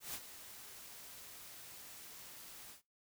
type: noise with ADSR envelope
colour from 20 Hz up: white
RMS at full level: -42 dBFS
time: 0-2.82 s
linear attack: 140 ms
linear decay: 50 ms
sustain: -11 dB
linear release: 120 ms
effects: noise-tail reverb RT60 0.2 s tail -19 dB re dry